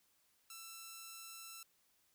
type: tone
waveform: 5% pulse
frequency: 1335 Hz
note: E6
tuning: 22 cents sharp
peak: -38 dBFS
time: 0.5-1.63 s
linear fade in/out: 2 ms
effects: white hiss -75 dBFS RMS until 2.14 s